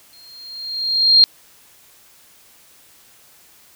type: tone with exponential growth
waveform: sine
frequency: 4214 Hz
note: C8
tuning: 12 cents sharp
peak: -5 dBFS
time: 0.13-1.24 s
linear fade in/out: 0 ms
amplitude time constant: 240 ms
effects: white hiss -50 dBFS RMS until 3.75 s